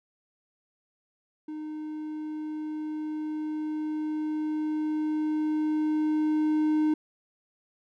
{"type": "tone with level ramp", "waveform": "triangle", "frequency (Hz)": 307.3, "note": "D#4", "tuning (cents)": -21, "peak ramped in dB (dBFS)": [-32, -19], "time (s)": [1.48, 6.94], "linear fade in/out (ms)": 5, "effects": []}